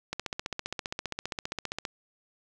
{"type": "click train", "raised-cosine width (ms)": 0.2, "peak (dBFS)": -15, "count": 27, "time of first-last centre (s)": [0.13, 1.852], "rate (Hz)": 15.1, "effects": []}